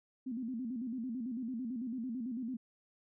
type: tone with vibrato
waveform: sine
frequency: 242.4 Hz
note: B3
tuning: 32 cents flat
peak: -36 dBFS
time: 0.26-2.57 s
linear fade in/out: 10 ms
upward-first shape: square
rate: 9 Hz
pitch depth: 120 cents each way
effects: none